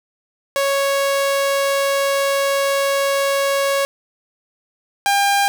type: tone pair in turn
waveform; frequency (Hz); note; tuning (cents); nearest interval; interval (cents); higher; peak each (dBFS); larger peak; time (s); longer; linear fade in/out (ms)
sawtooth; 554 / 801; C#5 / G5; -1 / +37; tritone; 638; second; -12 / -10; second; 0.56-3.85 / 5.06-5.48; first; 0
effects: none